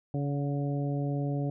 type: harmonic tone with a mistuned harmonic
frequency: 141.9 Hz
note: C#3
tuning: 41 cents sharp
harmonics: 1 / 2 / 3 / 4 / 5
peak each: -29 / -34 / -40 / -40 / -43 dBFS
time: 0.14-1.5 s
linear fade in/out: 2 ms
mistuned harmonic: 5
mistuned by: +28 cents
effects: none